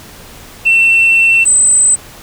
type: tone pair in turn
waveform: sine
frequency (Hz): 2695 / 8076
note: E7 / B8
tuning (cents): +38 / +38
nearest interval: octave + perfect fifth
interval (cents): 1900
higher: second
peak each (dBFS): -4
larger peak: neither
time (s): 0.65-1.45 / 1.45-1.96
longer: first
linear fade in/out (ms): 20
effects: tanh soft clip ceiling -3 dBFS + pink hiss -35 dBFS RMS until 2.22 s